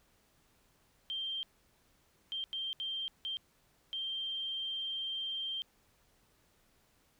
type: tone bursts at uneven times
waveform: sine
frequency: 3159 Hz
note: G7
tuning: 13 cents sharp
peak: -35 dBFS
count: 6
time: 1.1-1.43 / 2.32-2.44 / 2.53-2.73 / 2.8-3.08 / 3.25-3.37 / 3.93-5.62 s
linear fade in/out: 0 ms
effects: pink hiss -70 dBFS RMS until 7.19 s